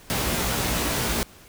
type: noise with comb filter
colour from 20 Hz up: pink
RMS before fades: -25 dBFS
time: 0.1-1.23 s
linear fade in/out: 0 ms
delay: 17 ms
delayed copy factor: +1
effects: pink hiss -49 dBFS RMS until 1.48 s